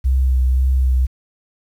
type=tone with vibrato; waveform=sine; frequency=64.6 Hz; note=C2; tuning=21 cents flat; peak=-12 dBFS; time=0.04-1.07 s; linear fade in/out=20 ms; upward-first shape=sine; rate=1.9 Hz; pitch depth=24 cents each way; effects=8-bit